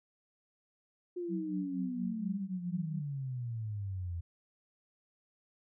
sine exponential sweep, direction down, 360.5 to 83.4 Hz, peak -35 dBFS, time 1.16-4.21 s, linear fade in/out 10 ms
sine tone with tremolo, 185 Hz, F#3, in tune, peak -33 dBFS, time 1.28-3.02 s, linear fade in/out 50 ms, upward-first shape sine, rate 4.2 Hz, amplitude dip 80%
effects none

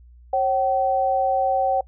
sine tone pair together, 542 / 764.8 Hz, C#5 / G5, -39 / -43 cents, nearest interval tritone, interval 596 cents, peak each -22 / -19 dBFS, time 0.33-1.81 s, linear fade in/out 5 ms, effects noise-tail reverb RT60 0.1 s tail -24 dB re dry + added 60 Hz sine -45 dBFS peak until 1.87 s

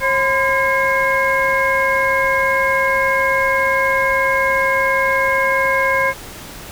harmonic tone with a mistuned harmonic, 540 Hz, C#5, 45 cents flat, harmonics 1 / 2 / 3 / 4, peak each -19 / -19 / -19 / -19 dBFS, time 0-6.14 s, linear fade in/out 50 ms, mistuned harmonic 2, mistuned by -96 cents, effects pink hiss -34 dBFS RMS until 6.71 s

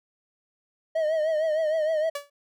triangle tone with vibrato, 628 Hz, D#5, 16 cents sharp, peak -20 dBFS, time 0.95-2.1 s, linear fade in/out 10 ms, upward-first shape triangle, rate 6.5 Hz, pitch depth 80 cents each way
sawtooth tone with exponential decay, 573 Hz, D5, 43 cents flat, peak -23 dBFS, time 2.15-2.3 s, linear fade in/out 5 ms, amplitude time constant 32 ms
effects none

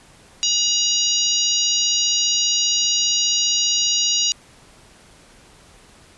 harmonic tone, 955 Hz, A#5, 42 cents sharp, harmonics 3 / 4 / 5 / 6 / 7, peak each -23 / -23 / -23 / -23 / -23 dBFS, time 0.43-4.32 s, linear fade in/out 0 ms, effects pink hiss -49 dBFS RMS until 6.17 s + resampled to 24000 Hz

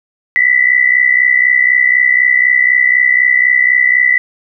sine tone pair together, 1950 / 2014 Hz, B6 / B6, -23 / +33 cents, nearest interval minor second, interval 56 cents, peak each -10 dBFS, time 0.36-4.18 s, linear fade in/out 0 ms, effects none

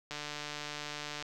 click train, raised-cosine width 0.2 ms, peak -22 dBFS, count 166, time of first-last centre 0.11-1.225 s, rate 148 Hz, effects none

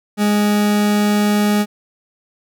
40% pulse tone, 207.7 Hz, G#3, in tune, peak -12 dBFS, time 0.17-1.66 s, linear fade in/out 50 ms, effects none

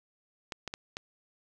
clicks, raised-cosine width 0.2 ms, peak -19 dBFS, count 4, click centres 0.522 / 0.677 / 0.739 / 0.969 s, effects none

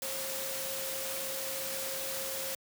sine tone in noise, 535 Hz, C5, 38 cents sharp, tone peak -41 dBFS, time 0.02-2.55 s, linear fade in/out 2 ms, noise white, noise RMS -37 dBFS, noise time 0.02-2.55 s, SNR -7 dB, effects high-pass 100 Hz 12 dB/octave

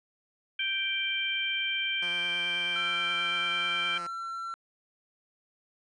harmonic tone, 784 Hz, G5, in tune, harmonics 2 / 3 / 4, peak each -36 / -31 / -31 dBFS, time 0.59-3.98 s, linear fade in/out 5 ms
5% pulse tone with vibrato, 174.61 Hz, F3, in tune, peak -30 dBFS, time 2.02-4.07 s, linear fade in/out 5 ms, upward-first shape square, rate 9.3 Hz, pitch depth 17 cents each way
triangle tone, 1352 Hz, E6, 43 cents sharp, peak -32 dBFS, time 2.76-4.54 s, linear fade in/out 0 ms
effects resampled to 22050 Hz

